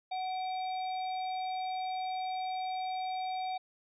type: harmonic tone with a mistuned harmonic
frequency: 745 Hz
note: F#5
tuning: 12 cents sharp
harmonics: 1 / 3 / 5 / 6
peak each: -33 / -47 / -47 / -54 dBFS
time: 0.11-3.58 s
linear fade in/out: 10 ms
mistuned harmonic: 3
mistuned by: +74 cents
effects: none